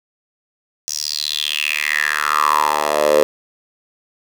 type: tone with high-pass filter sweep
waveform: 10% pulse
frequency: 75.1 Hz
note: D2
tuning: 39 cents sharp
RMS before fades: -18 dBFS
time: 0.88-3.23 s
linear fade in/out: 0 ms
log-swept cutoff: 6000 to 490 Hz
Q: 6.1
effects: none